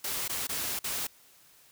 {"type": "noise with dropouts", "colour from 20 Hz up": "white", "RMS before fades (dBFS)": -33, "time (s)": [0.04, 1.07], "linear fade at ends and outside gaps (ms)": 5, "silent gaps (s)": [[0.28, 0.294], [0.471, 0.491], [0.791, 0.84]], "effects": ["white hiss -59 dBFS RMS until 1.71 s"]}